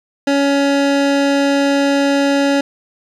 25% pulse tone, 280.1 Hz, C#4, 18 cents sharp, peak -8 dBFS, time 0.27-2.61 s, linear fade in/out 5 ms, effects low-pass 6000 Hz 12 dB/octave + 8-bit

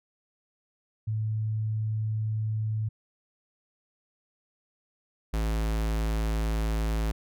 sine / square tone pair in turn, 108.9 / 54.45 Hz, A2 / A1, -17 / -17 cents, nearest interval octave, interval 1200 cents, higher first, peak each -26 dBFS, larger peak neither, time 1.07-2.89 / 5.33-7.12 s, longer first, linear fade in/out 10 ms, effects none

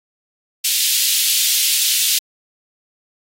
pink high-pass noise, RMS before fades -17 dBFS, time 0.64-2.19 s, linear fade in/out 10 ms, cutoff 3000 Hz, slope 24 dB/octave, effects AAC 48 kbps

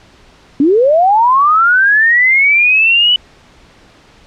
sine linear sweep, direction up, 263.8 to 2990 Hz, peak -6 dBFS, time 0.6-3.16 s, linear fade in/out 2 ms, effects pink hiss -44 dBFS RMS until 4.26 s + low-pass 5000 Hz 12 dB/octave

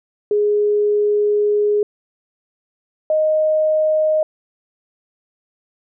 sine tone pair in turn, 415.8 / 621.2 Hz, G#4 / D#5, +2 / -3 cents, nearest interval perfect fifth, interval 695 cents, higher second, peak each -13 dBFS, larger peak neither, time 0.31-1.83 / 3.1-4.23 s, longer first, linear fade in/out 2 ms, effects none

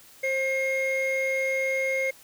triangle tone pair together, 530 / 2142 Hz, C5 / C7, +22 / +40 cents, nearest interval 2 octaves, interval 2418 cents, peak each -24 dBFS, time 0.23-2.11 s, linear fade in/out 10 ms, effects tanh soft clip ceiling -16 dBFS + white hiss -52 dBFS RMS until 2.23 s

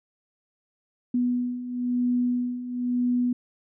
sine beating tone pair, 245.2 / 246.2 Hz, B3 / B3, -12 / -5 cents, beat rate 1 Hz, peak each -29 / -24 dBFS, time 1.14-3.33 s, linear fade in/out 5 ms, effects none

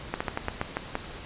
slowing click train, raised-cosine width 0.5 ms, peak -12 dBFS, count 8, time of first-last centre 0.14-0.954 s, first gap 65 ms, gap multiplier 1.19, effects pink hiss -41 dBFS RMS until 1.25 s + resampled to 8000 Hz

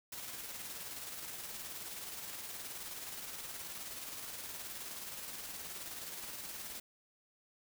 white noise with tremolo, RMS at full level -44 dBFS, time 0.12-6.8 s, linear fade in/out 5 ms, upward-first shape square, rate 19 Hz, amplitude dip 30%, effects none

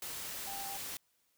sine tone in noise, 790 Hz, G5, 13 cents sharp, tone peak -43 dBFS, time 0.47-0.77 s, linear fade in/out 2 ms, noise white, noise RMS -42 dBFS, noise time 0.02-0.97 s, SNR -4 dB, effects white hiss -75 dBFS RMS until 1.37 s

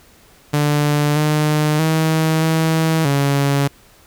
sawtooth tone with pitch steps, 147.4 / 151.7 / 159.1 / 160.8 / 140.6 Hz, D3 / D#3 / D#3 / E3 / C#3, +7 / -44 / +39 / -43 / +25 cents, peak -10 dBFS, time 0.53-3.68 s, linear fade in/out 10 ms, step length 630 ms, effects pink hiss -49 dBFS RMS until 4.06 s

